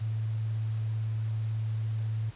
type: tone with vibrato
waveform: sine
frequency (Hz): 110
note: A2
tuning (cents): 0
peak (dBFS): -28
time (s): 0-2.31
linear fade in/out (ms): 20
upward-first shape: sine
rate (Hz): 18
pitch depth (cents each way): 17
effects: pink hiss -53 dBFS RMS until 2.35 s + resampled to 8000 Hz